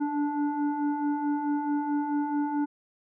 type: tone with frequency modulation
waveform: sine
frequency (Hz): 293.3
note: D4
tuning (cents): -2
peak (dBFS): -25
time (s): 0-2.66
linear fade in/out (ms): 20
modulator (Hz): 582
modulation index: 0.94
effects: none